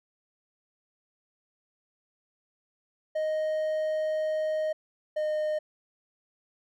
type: tone pair in turn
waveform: triangle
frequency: 622.3 / 613 Hz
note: D#5 / D#5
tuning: 0 / -26 cents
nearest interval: unison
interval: 26 cents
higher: first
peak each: -24 dBFS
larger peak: neither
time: 3.15-4.73 / 5.16-5.59 s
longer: first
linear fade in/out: 10 ms
effects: none